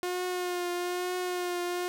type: tone with vibrato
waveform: sawtooth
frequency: 357.7 Hz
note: F4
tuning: 41 cents sharp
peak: -26 dBFS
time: 0.03-1.88 s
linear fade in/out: 0 ms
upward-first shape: triangle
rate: 1.1 Hz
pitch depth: 29 cents each way
effects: none